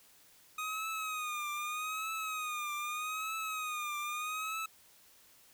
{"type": "tone with vibrato", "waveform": "25% pulse", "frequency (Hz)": 1244.5, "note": "D#6", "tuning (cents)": 0, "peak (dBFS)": -32, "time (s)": [0.58, 4.66], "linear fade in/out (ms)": 5, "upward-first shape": "triangle", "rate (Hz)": 0.81, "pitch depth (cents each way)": 90, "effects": ["white hiss -62 dBFS RMS until 5.53 s"]}